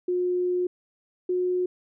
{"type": "tone pair in turn", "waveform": "sine", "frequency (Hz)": [359.5, 362.4], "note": ["F#4", "F#4"], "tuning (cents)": [-50, -36], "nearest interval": "unison", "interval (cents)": 14, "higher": "second", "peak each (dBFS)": -22, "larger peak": "neither", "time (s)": [[0.08, 0.67], [1.29, 1.66]], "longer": "first", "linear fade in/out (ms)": 5, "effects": []}